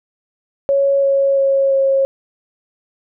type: tone with pitch steps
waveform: sine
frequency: 554.4 / 550.3 / 546.1 / 542.1 Hz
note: C#5 / C#5 / C#5 / C#5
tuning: 0 / -13 / -26 / -39 cents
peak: -11 dBFS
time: 0.69-2.05 s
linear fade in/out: 0 ms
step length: 340 ms
effects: none